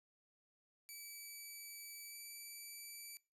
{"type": "tone with pitch glide", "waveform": "5% pulse", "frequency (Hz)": [2301, 2317], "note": ["D7", "D7"], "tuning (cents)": [-36, -24], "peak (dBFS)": -40, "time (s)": [0.89, 3.17], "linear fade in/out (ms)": 0, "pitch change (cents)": 12, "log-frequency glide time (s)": [2.09, 2.15], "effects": ["noise-tail reverb RT60 0.3 s tail -22 dB re dry", "resampled to 32000 Hz"]}